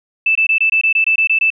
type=tone bursts; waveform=sine; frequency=2639 Hz; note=E7; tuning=1 cent sharp; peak=-10 dBFS; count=11; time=0.26-1.503 s; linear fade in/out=5 ms; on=93 ms; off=22 ms; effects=none

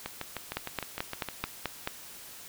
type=two click trains; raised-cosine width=0.3 ms; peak=-14 / -18 dBFS; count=7 / 10; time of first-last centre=0.57-1.874 / 0.06-1.44 s; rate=4.6 / 6.52 Hz; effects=white hiss -47 dBFS RMS until 2.48 s

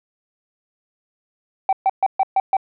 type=tone bursts; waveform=sine; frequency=771 Hz; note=G5; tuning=29 cents flat; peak=-11 dBFS; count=6; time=1.69-2.568 s; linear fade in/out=2 ms; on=38 ms; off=130 ms; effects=tanh soft clip ceiling -11 dBFS

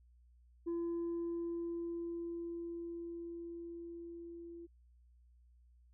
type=tone with level ramp; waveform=sine; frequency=339.5 Hz; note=F4; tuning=49 cents flat; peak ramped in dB=-32 to -47 dBFS; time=0.66-4.67 s; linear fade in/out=20 ms; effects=tanh soft clip ceiling -34 dBFS + added 60 Hz sine -62 dBFS peak until 5.93 s

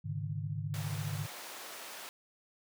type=chord; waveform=sine; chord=Ab suspended fourth; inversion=none; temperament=equal with one note detuned; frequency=103.83 / 138.59 / 153.16 Hz; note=Ab2 / Db3 / Eb3; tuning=0 / 0 / -27 cents; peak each=-38 / -40 / -38 dBFS; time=0.04-1.27 s; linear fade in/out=20 ms
type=high-pass noise; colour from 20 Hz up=pink; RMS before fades=-46 dBFS; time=0.74-2.09 s; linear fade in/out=0 ms; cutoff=560 Hz; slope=12 dB/octave
effects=none

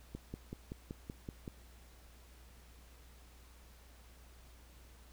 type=click train; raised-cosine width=3 ms; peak=-29 dBFS; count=8; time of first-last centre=0.15-1.478 s; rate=5.27 Hz; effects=added 60 Hz sine -57 dBFS peak until 5.12 s + pink hiss -63 dBFS RMS until 5.12 s

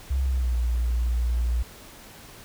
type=tone with pitch glide; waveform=sine; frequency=66.4 to 59.5 Hz; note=C2 to A#1; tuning=+26 to +36 cents; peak=-21 dBFS; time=0.1-1.63 s; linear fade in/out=10 ms; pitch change=-190 cents; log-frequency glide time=0.25-0.57 s; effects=pink hiss -46 dBFS RMS until 2.44 s

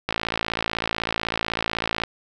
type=click train; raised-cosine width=0.3 ms; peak=-7 dBFS; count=110; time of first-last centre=0.09-2.036 s; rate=56 Hz; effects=none

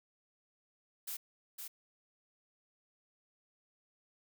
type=noise with echo; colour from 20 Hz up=blue; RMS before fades=-41 dBFS; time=1.07-1.17 s; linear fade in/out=10 ms; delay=510 ms; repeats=1; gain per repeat=-4 dB; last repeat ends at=1.68 s; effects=none

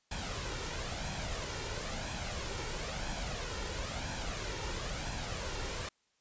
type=noise with flanger; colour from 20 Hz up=pink; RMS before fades=-38 dBFS; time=0.11-5.89 s; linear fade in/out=5 ms; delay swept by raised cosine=1.2 to 2.2 ms; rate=1 Hz; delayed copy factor=+0.5; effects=white hiss -75 dBFS RMS until 6.2 s + resampled to 16000 Hz

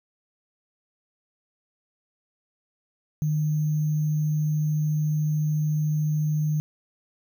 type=tone with sample-and-hold; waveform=sine; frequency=152.3 Hz; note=D#3; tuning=37 cents flat; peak=-21 dBFS; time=3.22-6.6 s; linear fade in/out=0 ms; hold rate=6300 Hz; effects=none

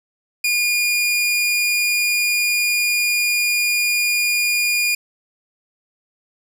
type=tone with vibrato; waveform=sawtooth; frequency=2430 Hz; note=D#7; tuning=42 cents flat; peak=-13 dBFS; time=0.44-4.95 s; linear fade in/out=5 ms; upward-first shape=sine; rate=20 Hz; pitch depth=13 cents each way; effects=none

